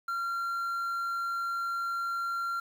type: tone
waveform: triangle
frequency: 1376 Hz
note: F6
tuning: 26 cents flat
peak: -28 dBFS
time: 0.08-2.6 s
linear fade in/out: 5 ms
effects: 9-bit